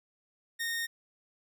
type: tone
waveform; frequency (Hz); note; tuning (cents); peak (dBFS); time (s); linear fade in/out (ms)
sawtooth; 1846; A#6; -17; -28; 0.59-0.87; 20
effects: none